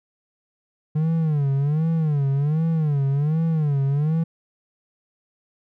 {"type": "tone with vibrato", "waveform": "triangle", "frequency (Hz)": 150, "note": "D3", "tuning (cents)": 37, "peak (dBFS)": -16, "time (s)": [0.95, 4.24], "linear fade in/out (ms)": 10, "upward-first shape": "sine", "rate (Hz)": 1.3, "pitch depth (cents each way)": 160, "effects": []}